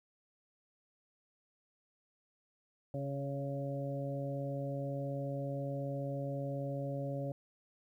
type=harmonic tone with a mistuned harmonic; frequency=138.59 Hz; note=C#3; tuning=in tune; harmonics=1 / 2 / 3 / 4 / 5; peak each=-38 / -43 / -49 / -40 / -50 dBFS; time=2.94-7.32 s; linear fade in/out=2 ms; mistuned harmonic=4; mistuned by=+17 cents; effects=12-bit